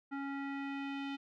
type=tone with low-pass filter sweep; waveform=square; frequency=277.2 Hz; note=C#4; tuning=in tune; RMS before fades=-40 dBFS; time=0.11-1.17 s; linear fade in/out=20 ms; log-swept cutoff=1600 to 3100 Hz; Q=2.3; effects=none